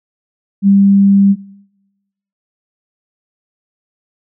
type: tone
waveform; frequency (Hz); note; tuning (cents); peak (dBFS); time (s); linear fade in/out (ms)
sine; 198; G3; +18; -5; 0.62-1.36; 50
effects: noise-tail reverb RT60 1.0 s tail -22 dB re dry